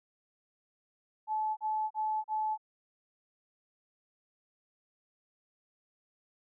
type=tone bursts; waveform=sine; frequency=864 Hz; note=A5; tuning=32 cents flat; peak=-29 dBFS; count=4; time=1.27-2.578 s; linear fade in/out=50 ms; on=300 ms; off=36 ms; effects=none